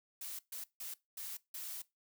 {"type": "noise bursts at uneven times", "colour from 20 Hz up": "blue", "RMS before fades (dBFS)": -44, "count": 5, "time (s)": [[0.21, 0.39], [0.52, 0.64], [0.8, 0.94], [1.17, 1.37], [1.54, 1.82]], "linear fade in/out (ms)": 5, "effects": ["noise-tail reverb RT60 0.2 s tail -20 dB re dry"]}